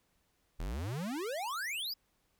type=exponential sweep; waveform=square; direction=up; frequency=37.25 to 5150 Hz; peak=-36 dBFS; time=0.59-1.94 s; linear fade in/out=10 ms; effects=pink hiss -75 dBFS RMS until 2.39 s